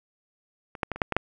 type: clicks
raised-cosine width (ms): 0.5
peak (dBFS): -24 / -10 / -14 / -22 / -6 / -11 / -6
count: 7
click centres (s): 0.752 / 0.832 / 0.917 / 0.96 / 1.018 / 1.123 / 1.166
effects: none